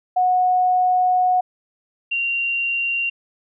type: tone pair in turn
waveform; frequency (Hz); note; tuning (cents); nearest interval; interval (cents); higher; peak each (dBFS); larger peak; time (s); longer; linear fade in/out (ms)
sine; 732 / 2764; F#5 / F7; -19 / -19; octave + major seventh; 2300; second; -14 / -19; first; 0.16-1.41 / 2.11-3.1; first; 10
effects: none